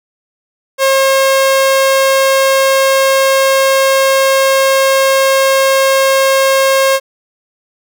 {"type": "tone", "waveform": "sawtooth", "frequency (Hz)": 538, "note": "C5", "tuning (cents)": 48, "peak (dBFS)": -4, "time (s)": [0.78, 7], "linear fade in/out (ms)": 50, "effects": []}